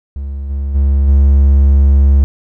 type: tone with level steps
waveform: triangle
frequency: 69.3 Hz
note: C#2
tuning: in tune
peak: -17 / -13 / -6 / -3 dBFS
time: 0.16-2.24 s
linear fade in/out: 0 ms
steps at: 0.49 / 0.74 / 1.07 s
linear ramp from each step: 20 ms
effects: none